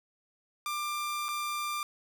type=tone with dropouts; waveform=sawtooth; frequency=1189 Hz; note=D6; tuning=21 cents sharp; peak=-28 dBFS; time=0.66-1.83 s; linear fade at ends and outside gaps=1 ms; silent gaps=1.284-1.288 s; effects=none